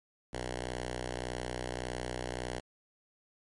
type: tone with notch filter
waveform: 5% pulse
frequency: 61.74 Hz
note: B1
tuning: in tune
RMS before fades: -38 dBFS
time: 0.33-2.6 s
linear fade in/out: 5 ms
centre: 210 Hz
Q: 1.4
effects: MP3 48 kbps